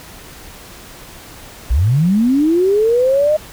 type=linear sweep; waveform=sine; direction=up; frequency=50.8 to 622.3 Hz; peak=-10 dBFS; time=1.7-3.37 s; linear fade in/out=10 ms; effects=pink hiss -37 dBFS RMS until 3.52 s